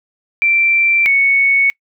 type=tone pair in turn; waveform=sine; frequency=2349 / 2217 Hz; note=D7 / C#7; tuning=0 / 0 cents; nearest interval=minor second; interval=100 cents; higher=first; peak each=-10 / -9 dBFS; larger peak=second; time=0.42-1.06 / 1.06-1.7 s; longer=neither; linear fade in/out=0 ms; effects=noise-tail reverb RT60 0.1 s tail -26 dB re dry